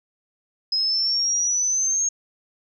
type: exponential sweep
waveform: sine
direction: up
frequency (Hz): 5080 to 6540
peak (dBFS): -19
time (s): 0.72-2.09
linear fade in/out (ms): 5
effects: none